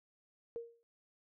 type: tone with exponential decay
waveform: sine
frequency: 466.2 Hz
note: A#4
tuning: in tune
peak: -36 dBFS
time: 0.56-0.83 s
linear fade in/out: 0 ms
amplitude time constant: 57 ms
effects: none